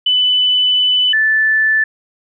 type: tone pair in turn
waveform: sine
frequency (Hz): 2996 / 1753.5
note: F#7 / A6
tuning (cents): +21 / -6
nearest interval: major sixth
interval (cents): 927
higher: first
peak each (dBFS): -10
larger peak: neither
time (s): 0.06-1.13 / 1.13-1.84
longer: first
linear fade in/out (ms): 5
effects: none